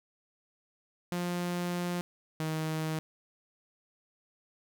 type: tone pair in turn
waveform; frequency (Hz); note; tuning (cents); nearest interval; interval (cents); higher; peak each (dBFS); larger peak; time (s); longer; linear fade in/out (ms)
sawtooth; 176.2 / 157.75; F3 / D#3; +16 / +24; major second; 192; first; -27; neither; 1.12-2.01 / 2.4-2.99; first; 0
effects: none